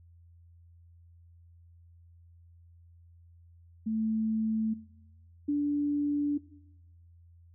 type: tone pair in turn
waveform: sine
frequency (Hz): 220 / 290.4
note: A3 / D4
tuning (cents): 0 / -19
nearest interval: perfect fourth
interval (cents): 481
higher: second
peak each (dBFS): -28 / -25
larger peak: second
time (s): 3.86-4.74 / 5.48-6.38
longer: second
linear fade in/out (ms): 10
effects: noise-tail reverb RT60 0.9 s tail -19 dB re dry + added 85 Hz sine -54 dBFS peak until 7.54 s